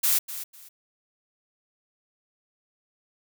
blue noise with echo, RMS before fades -22 dBFS, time 0.03-0.19 s, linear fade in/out 10 ms, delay 250 ms, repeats 2, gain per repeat -13 dB, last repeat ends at 0.69 s, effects none

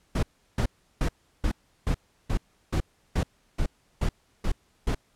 brown noise bursts, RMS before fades -24 dBFS, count 12, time 0.15-4.948 s, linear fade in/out 5 ms, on 79 ms, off 350 ms, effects pink hiss -66 dBFS RMS until 5.15 s + low-pass 11000 Hz 12 dB/octave

